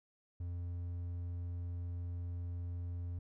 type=tone; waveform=triangle; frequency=87.31 Hz; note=F2; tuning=in tune; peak=-36 dBFS; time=0.4-3.19 s; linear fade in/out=5 ms; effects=none